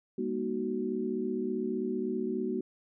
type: tone cluster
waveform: sine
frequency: 205 / 240.3 / 309.2 / 372.7 Hz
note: G#3 / B3 / D#4 / F#4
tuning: -22 / -47 / -11 / +13 cents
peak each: -37 / -34 / -39 / -33 dBFS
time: 0.18-2.61 s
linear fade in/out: 5 ms
effects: none